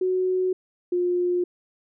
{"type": "tone pair in turn", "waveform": "sine", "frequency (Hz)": [370, 355.6], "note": ["F#4", "F4"], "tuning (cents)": [0, 31], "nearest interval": "minor second", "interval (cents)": 69, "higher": "first", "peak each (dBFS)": [-20, -20], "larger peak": "neither", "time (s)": [[0.01, 0.53], [0.92, 1.44]], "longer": "neither", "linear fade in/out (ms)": 5, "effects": []}